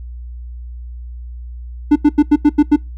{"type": "tone bursts", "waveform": "triangle", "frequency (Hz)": 295.3, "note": "D4", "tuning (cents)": 10, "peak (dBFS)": -3, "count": 7, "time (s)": [1.91, 2.763], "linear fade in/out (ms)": 10, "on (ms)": 49, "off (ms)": 85, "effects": ["noise-tail reverb RT60 0.2 s tail -23 dB re dry", "added 60 Hz sine -27 dBFS peak until 2.97 s"]}